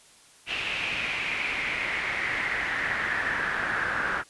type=noise with band-pass filter sweep; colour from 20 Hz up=brown; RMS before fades=-29 dBFS; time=0.46-4.24 s; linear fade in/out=50 ms; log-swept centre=2700 to 1500 Hz; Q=5.1; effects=white hiss -55 dBFS RMS until 4.29 s + resampled to 24000 Hz